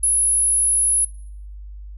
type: tone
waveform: sine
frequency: 10548 Hz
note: E9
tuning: in tune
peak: -14 dBFS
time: 0.03-1.05 s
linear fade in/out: 5 ms
effects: noise-tail reverb RT60 0.6 s tail -23 dB re dry + added 50 Hz sine -33 dBFS peak until 1.97 s